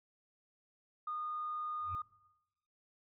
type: tone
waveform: sine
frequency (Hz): 1226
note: D#6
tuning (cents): -26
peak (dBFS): -36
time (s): 1.07-2.02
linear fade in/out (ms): 5
type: tone with exponential growth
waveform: sine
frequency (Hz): 91.2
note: F#2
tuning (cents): -24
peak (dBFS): -37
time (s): 1.79-1.95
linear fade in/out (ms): 0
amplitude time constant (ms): 34
effects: noise-tail reverb RT60 1.0 s tail -21 dB re dry + tanh soft clip ceiling -30 dBFS